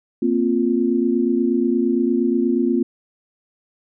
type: chord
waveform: sine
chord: Bb suspended second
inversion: none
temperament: equal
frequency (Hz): 233.1 / 261.6 / 349.2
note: Bb3 / C4 / F4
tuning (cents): 0 / 0 / 0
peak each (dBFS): -20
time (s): 0.22-2.83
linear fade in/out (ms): 5
effects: none